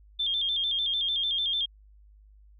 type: tone with vibrato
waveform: sine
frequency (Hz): 3388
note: G#7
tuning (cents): +34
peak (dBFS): -25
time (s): 0.19-1.66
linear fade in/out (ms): 10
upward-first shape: square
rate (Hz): 6.7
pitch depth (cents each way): 78
effects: added 51 Hz sine -52 dBFS peak until 2.59 s